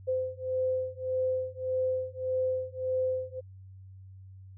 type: beating tone pair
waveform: sine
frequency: 514 / 515.7 Hz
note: C5 / C5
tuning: -31 / -25 cents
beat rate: 1.7 Hz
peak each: -31 dBFS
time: 0.07-3.41 s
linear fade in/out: 20 ms
effects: added 95 Hz sine -46 dBFS peak until 4.57 s